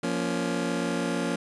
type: chord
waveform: 25% pulse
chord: Bb minor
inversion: second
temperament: just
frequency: 174.81 / 233.1 / 279.7 Hz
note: F3 / Bb3 / Db4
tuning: +2 / 0 / +16 cents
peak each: -27 dBFS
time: 0.03-1.36 s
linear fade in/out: 5 ms
effects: resampled to 24000 Hz